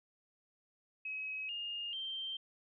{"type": "tone with pitch steps", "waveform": "sine", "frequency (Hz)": [2551, 2831, 3141], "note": ["D#7", "F7", "G7"], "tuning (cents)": [43, 23, 3], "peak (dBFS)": -38, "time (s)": [1.05, 2.37], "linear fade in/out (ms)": 5, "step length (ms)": 440, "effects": []}